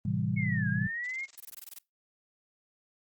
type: chord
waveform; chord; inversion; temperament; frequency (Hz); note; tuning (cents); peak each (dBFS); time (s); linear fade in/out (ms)
sine; A minor seventh; none; equal; 110 / 130.81 / 164.81 / 196; A2 / C3 / E3 / G3; 0 / 0 / 0 / 0; -33; 0.05-0.87; 5
type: linear two-way sweep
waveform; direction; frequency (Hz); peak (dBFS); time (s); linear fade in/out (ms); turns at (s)
sine; down then up; 2217 to 1600 to 2178; -33; 0.36-1.26; 20; 0.69
type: noise bursts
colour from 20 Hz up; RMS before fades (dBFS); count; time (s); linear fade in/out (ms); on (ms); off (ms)
blue; -44; 16; 1.04-1.786; 2; 26; 22
effects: noise-tail reverb RT60 0.2 s tail -22 dB re dry + Opus 24 kbps